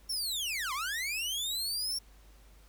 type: linear two-way sweep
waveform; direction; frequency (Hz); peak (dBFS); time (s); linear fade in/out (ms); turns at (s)
sawtooth; down then up; 5550 to 1000 to 5550; -29; 0.09-1.99; 10; 0.73
effects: added 50 Hz sine -55 dBFS peak until 2.68 s + pink hiss -63 dBFS RMS until 2.68 s